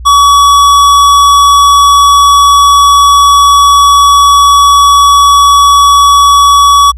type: tone with hard clipping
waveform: triangle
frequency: 1134 Hz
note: C#6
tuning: 39 cents sharp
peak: -3 dBFS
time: 0.05-6.92 s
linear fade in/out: 20 ms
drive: 18 dB
effects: added 60 Hz sine -21 dBFS peak until 6.97 s